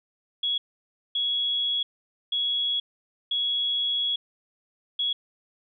sine tone bursts at uneven times, 3345 Hz, G#7, 12 cents sharp, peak -23 dBFS, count 5, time 0.43-0.58 / 1.15-1.83 / 2.32-2.8 / 3.31-4.16 / 4.99-5.13 s, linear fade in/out 5 ms, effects none

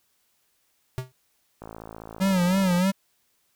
square tone with exponential decay, 128.5 Hz, C3, 31 cents flat, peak -24 dBFS, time 0.98-1.12 s, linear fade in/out 0 ms, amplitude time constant 30 ms
click train, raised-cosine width 1 ms, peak -25 dBFS, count 65, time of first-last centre 1.62-2.782 s, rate 55.1 Hz
square tone with vibrato, 185 Hz, F#3, in tune, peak -20 dBFS, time 2.2-2.92 s, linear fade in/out 20 ms, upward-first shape sine, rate 3.2 Hz, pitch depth 94 cents each way
effects white hiss -69 dBFS RMS until 3.55 s

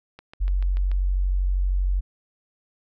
click train, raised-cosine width 0.3 ms, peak -26 dBFS, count 6, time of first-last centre 0.19-0.916 s, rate 6.89 Hz
sine tone, 46.35 Hz, F#1, 4 cents sharp, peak -19 dBFS, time 0.4-2.01 s, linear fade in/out 20 ms
effects none

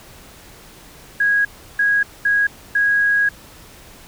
sine tone bursts at uneven times, 1650 Hz, G#6, 12 cents flat, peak -13 dBFS, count 4, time 1.2-1.45 / 1.79-2.03 / 2.25-2.47 / 2.75-3.29 s, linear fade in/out 5 ms, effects pink hiss -43 dBFS RMS until 4.07 s

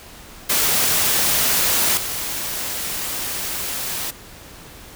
white noise with level steps, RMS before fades -18 / -26 dBFS, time 0.49-4.11 s, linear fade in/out 10 ms, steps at 1.97 s, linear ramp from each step 5 ms, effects pink hiss -41 dBFS RMS until 4.95 s

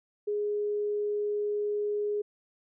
sine tone, 415.3 Hz, G#4, in tune, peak -27 dBFS, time 0.27-2.22 s, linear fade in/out 10 ms, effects none

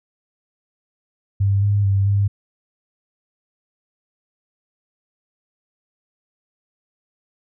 sine tone with pitch steps, 99.1 / 101.8 / 98.3 / 100.4 Hz, G2 / G#2 / G2 / G2, +19 / -34 / +5 / +42 cents, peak -14 dBFS, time 1.4-2.28 s, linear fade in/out 10 ms, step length 220 ms, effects none

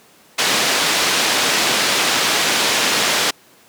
white low-pass noise, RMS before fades -17 dBFS, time 0.38-3.31 s, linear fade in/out 10 ms, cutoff 4900 Hz, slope 12 dB/octave, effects pink hiss -49 dBFS RMS until 3.68 s + high-pass 200 Hz 12 dB/octave

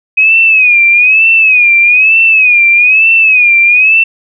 sine tone with vibrato, 2516 Hz, D#7, 19 cents sharp, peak -3 dBFS, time 0.17-4.04 s, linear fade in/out 10 ms, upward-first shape sine, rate 1.1 Hz, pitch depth 110 cents each way, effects none

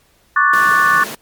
sine chord, D major seventh, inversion third, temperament equal, 1108.7 / 1174.7 / 1480 / 1760 Hz, C#6 / D6 / F#6 / A6, 0 / 0 / 0 / 0 cents, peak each -15 dBFS, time 0.36-1.04 s, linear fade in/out 5 ms
pink high-pass noise, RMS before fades -28 dBFS, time 0.53-1.15 s, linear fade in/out 5 ms, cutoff 150 Hz, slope 24 dB/octave
effects pink hiss -55 dBFS RMS until 1.21 s + MP3 96 kbps

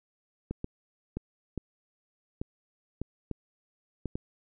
clicks, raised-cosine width 3 ms, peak -20 dBFS, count 9, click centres 0.51 / 0.644 / 1.17 / 1.577 / 2.415 / 3.016 / 3.313 / 4.057 / 4.155 s, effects none

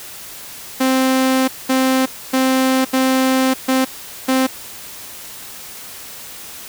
sawtooth tone bursts at uneven times, 261.6 Hz, C4, in tune, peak -9 dBFS, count 6, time 0.8-1.48 / 1.69-2.06 / 2.33-2.85 / 2.93-3.54 / 3.68-3.85 / 4.28-4.47 s, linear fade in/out 10 ms, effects white hiss -34 dBFS RMS until 6.68 s

